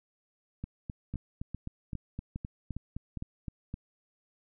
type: two click trains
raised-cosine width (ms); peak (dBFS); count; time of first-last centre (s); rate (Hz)
5; -24 / -24; 13 / 6; 0.64-3.741 / 1.14-3.173; 3.87 / 2.46
effects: none